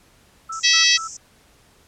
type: tone bursts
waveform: sine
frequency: 1318.5 Hz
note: E6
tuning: in tune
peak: -27 dBFS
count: 3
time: 0.49-1.08 s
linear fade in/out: 10 ms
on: 110 ms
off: 130 ms
type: band-pass noise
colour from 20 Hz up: white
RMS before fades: -37 dBFS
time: 0.52-1.17 s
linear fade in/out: 5 ms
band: 5400 to 7600 Hz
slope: 96 dB/octave
type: harmonic tone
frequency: 650 Hz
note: E5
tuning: 24 cents flat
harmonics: 3 / 4 / 5 / 6 / 7 / 8 / 9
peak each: -21 / -21 / -21 / -21 / -21 / -21 / -21 dBFS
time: 0.63-0.98 s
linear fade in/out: 20 ms
effects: pink hiss -55 dBFS RMS until 1.87 s + low-pass 12000 Hz 12 dB/octave